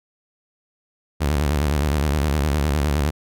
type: tone with vibrato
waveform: sawtooth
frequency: 73.1 Hz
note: D2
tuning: 7 cents flat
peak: -14 dBFS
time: 1.2-3.11 s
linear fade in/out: 20 ms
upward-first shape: square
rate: 9.7 Hz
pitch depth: 100 cents each way
effects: none